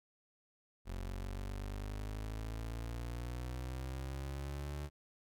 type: exponential sweep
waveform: 30% pulse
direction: up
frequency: 44.8 to 73.7 Hz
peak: -37 dBFS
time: 0.85-4.9 s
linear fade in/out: 50 ms
effects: none